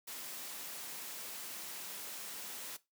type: high-pass noise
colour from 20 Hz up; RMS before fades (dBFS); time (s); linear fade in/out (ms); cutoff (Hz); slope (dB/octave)
white; -45; 0.07-2.77; 10; 180; 12
effects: noise-tail reverb RT60 0.2 s tail -17 dB re dry